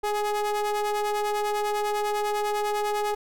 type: ring-modulated tone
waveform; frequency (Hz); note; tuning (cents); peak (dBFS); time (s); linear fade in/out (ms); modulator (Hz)
square; 210; G#3; +19; -22; 0.03-3.15; 10; 625
effects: none